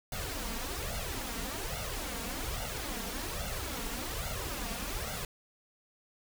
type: noise with flanger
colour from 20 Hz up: pink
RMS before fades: -37 dBFS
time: 0.12-5.25 s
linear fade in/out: 2 ms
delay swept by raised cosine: 1.4 to 4.4 ms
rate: 1.2 Hz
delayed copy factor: +0.8
effects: none